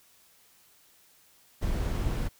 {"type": "noise", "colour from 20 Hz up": "brown", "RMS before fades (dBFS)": -29, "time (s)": [1.61, 2.29], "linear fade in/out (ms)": 20, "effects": ["white hiss -61 dBFS RMS until 2.39 s"]}